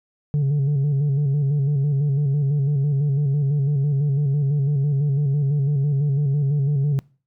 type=tone with vibrato; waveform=sine; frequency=141.9 Hz; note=C#3; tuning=41 cents sharp; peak=-14 dBFS; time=0.34-6.99 s; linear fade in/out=0 ms; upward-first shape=square; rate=6 Hz; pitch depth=62 cents each way; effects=noise-tail reverb RT60 0.4 s tail -26 dB re dry + tanh soft clip ceiling -16 dBFS